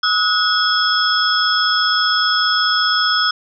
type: tone cluster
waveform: sine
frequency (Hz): 1275 / 1460 / 3346 / 5230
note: D#6 / F#6 / G#7 / E8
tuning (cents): +42 / -24 / +12 / -15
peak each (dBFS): -19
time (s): 0.03-3.31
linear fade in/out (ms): 5
effects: none